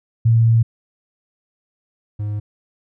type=tone pair in turn; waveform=sine / triangle; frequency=114.5 / 104.48 Hz; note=A#2 / G#2; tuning=-31 / +11 cents; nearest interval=major second; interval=158 cents; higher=first; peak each=-10 / -19 dBFS; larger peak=first; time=0.25-0.63 / 2.19-2.4 s; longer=first; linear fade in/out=10 ms; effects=none